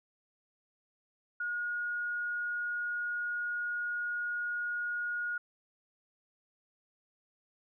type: tone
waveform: sine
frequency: 1440 Hz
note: F#6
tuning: 47 cents flat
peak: -32 dBFS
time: 1.4-5.38 s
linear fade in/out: 5 ms
effects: none